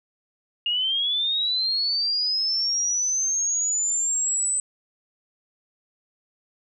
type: linear sweep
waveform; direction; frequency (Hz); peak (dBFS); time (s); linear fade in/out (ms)
sine; up; 2828 to 8090; -21; 0.66-4.6; 2
effects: none